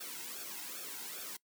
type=noise with flanger; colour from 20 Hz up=white; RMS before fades=-44 dBFS; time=0-1.37 s; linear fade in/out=10 ms; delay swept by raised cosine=0.99 to 1.74 ms; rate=2.5 Hz; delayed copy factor=-0.75; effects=noise-tail reverb RT60 0.1 s tail -21 dB re dry + high-pass 200 Hz 12 dB/octave